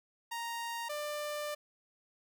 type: tone pair in turn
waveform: sawtooth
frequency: 932.3 / 594 Hz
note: A#5 / D5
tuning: 0 / +20 cents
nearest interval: minor sixth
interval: 780 cents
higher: first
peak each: -33 / -32 dBFS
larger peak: second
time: 0.31-0.89 / 0.89-1.55 s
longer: second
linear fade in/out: 10 ms
effects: none